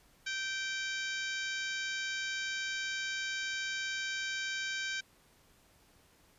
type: harmonic tone with a mistuned harmonic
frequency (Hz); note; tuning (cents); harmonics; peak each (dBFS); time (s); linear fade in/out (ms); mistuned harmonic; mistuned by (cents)
779; G5; -11; 2 / 3 / 4 / 5 / 6 / 7 / 8 / 9; -37 / -41 / -43 / -45 / -47 / -48 / -49 / -50; 0.26-5.01; 10; 5; -40
effects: pink hiss -65 dBFS RMS until 6.38 s + resampled to 32000 Hz